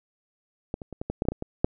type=clicks; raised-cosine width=2 ms; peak=-15 / -24 / -24 / -18 / -15 / -11 / -24 / -6 / -19 / -18 / -6 dBFS; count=11; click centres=0.741 / 0.818 / 0.927 / 1.015 / 1.1 / 1.221 / 1.253 / 1.286 / 1.32 / 1.424 / 1.645 s; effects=none